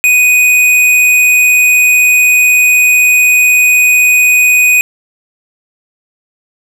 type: tone with tanh clipping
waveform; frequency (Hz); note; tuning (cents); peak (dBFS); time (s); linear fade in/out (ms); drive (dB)
sine; 2489; D#7; 0; -6; 0.04-4.81; 0; 17
effects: none